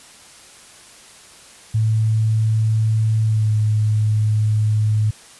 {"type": "tone with pitch glide", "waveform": "sine", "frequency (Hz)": [110, 107.36], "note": ["A2", "A2"], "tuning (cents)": [0, -42], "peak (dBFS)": -14, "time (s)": [1.74, 5.11], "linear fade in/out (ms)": 10, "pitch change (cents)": -42, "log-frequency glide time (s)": [3.24, 3.52], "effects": ["white hiss -44 dBFS RMS until 5.39 s", "resampled to 24000 Hz"]}